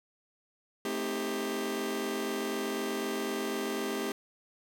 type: chord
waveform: sawtooth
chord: A half-diminished seventh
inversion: none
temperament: just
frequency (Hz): 220 / 264 / 316.8 / 396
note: A3 / C4 / Eb4 / G4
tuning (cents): 0 / +16 / +31 / +18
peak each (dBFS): -34 / -34 / -36 / -30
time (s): 0.85-4.12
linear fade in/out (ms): 2
effects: none